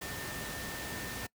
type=tone in noise; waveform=sine; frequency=1800 Hz; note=A6; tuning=39 cents sharp; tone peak=-45 dBFS; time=0.01-1.27 s; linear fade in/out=10 ms; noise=pink; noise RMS=-40 dBFS; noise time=0.01-1.27 s; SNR=-8 dB; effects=noise-tail reverb RT60 0.1 s tail -23 dB re dry + high-pass 60 Hz 12 dB/octave